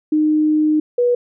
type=tone pair in turn; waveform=sine; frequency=306.6 / 486.7 Hz; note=D#4 / B4; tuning=-25 / -25 cents; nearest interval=minor sixth; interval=800 cents; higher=second; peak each=-12 dBFS; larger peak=neither; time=0.12-0.8 / 0.98-1.15 s; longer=first; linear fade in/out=5 ms; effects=none